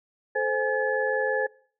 sine tone cluster, 435.3 / 521 / 831 / 1716 Hz, A4 / C5 / G#5 / A6, -19 / -7 / +1 / -44 cents, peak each -29 / -27 / -32 / -27 dBFS, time 0.35-1.47 s, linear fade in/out 10 ms, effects noise-tail reverb RT60 0.5 s tail -23 dB re dry

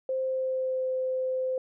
sine tone with pitch glide, 523.3 to 516.7 Hz, C5 to C5, 0 to -22 cents, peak -26 dBFS, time 0.09-1.58 s, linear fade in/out 2 ms, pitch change -22 cents, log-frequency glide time 0.2-0.88 s, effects none

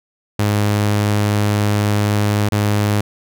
sawtooth tone with dropouts, 103.83 Hz, G#2, in tune, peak -10 dBFS, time 0.39-3.01 s, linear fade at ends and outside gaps 5 ms, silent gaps 2.489-2.52 s, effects none

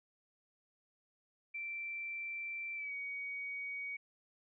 sine tone with pitch glide, 2344 to 2250 Hz, D7 to C#7, -4 to +25 cents, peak -39 dBFS, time 1.54-3.97 s, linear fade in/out 10 ms, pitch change -71 cents, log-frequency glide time 2.75-2.93 s, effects none

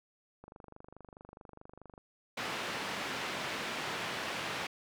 click train, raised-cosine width 1 ms, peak -36 dBFS, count 39, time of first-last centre 0.44-1.978 s, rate 24.7 Hz
white band-pass noise, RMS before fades -38 dBFS, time 2.37-4.67 s, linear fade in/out 5 ms, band 130 to 2600 Hz, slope 12 dB/octave
effects none

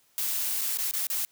blue noise with dropouts, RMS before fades -29 dBFS, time 0.18-1.25 s, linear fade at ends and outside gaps 0 ms, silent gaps 0.611-0.615 / 0.773-0.786 / 0.911-0.937 / 1.069-1.101 s, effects white hiss -65 dBFS RMS until 1.31 s

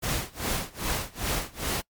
pink noise with tremolo, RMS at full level -27 dBFS, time 0.02-1.82 s, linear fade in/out 20 ms, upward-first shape sine, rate 2.5 Hz, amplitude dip 95%, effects noise-tail reverb RT60 0.1 s tail -24 dB re dry + MP3 96 kbps

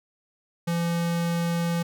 square tone, 169.9 Hz, F3, 47 cents flat, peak -24 dBFS, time 0.67-1.83 s, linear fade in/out 10 ms, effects none

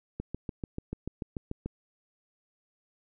click train, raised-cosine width 3 ms, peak -21 dBFS, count 11, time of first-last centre 0.2-1.66 s, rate 6.85 Hz, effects none

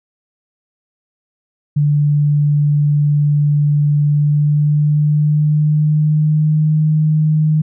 sine tone with pitch glide, 146.83 to 154.49 Hz, D3 to D#3, 0 to -12 cents, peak -10 dBFS, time 1.76-7.62 s, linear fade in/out 10 ms, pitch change +88 cents, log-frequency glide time 4.06-6.79 s, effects none

